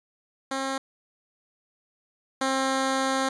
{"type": "tone pair in turn", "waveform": "10% pulse", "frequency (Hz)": [268.4, 266.2], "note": ["C4", "C4"], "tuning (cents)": [44, 30], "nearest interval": "unison", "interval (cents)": 14, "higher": "first", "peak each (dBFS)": [-19, -15], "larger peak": "second", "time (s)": [[0.51, 0.78], [2.41, 3.29]], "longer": "second", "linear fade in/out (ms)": 5, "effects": ["resampled to 22050 Hz"]}